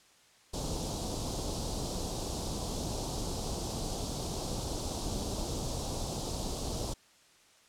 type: band-stop noise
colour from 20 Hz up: pink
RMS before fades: -35 dBFS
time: 0.53-6.94 s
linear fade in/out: 10 ms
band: 910 to 3900 Hz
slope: 24 dB/octave
effects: white hiss -62 dBFS RMS until 7.68 s + low-pass 8000 Hz 12 dB/octave